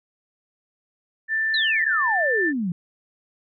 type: tone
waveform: sine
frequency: 1773 Hz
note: A6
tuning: 13 cents sharp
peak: -20 dBFS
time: 1.28-2.53 s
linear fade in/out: 50 ms
type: exponential sweep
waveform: sine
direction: down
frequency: 4186 to 164.81 Hz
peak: -22 dBFS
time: 1.54-2.72 s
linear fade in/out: 2 ms
effects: none